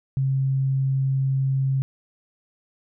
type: tone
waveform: sine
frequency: 134.4 Hz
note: C3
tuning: 47 cents sharp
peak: -19 dBFS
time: 0.17-1.82 s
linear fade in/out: 0 ms
effects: none